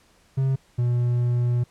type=tone pair in turn; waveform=triangle; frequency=133.8 / 121.36 Hz; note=C3 / B2; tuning=+39 / -30 cents; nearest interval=major second; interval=169 cents; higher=first; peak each=-17 dBFS; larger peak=neither; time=0.37-0.56 / 0.78-1.64 s; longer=second; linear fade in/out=10 ms; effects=pink hiss -59 dBFS RMS until 1.7 s + low-pass 10000 Hz 12 dB/octave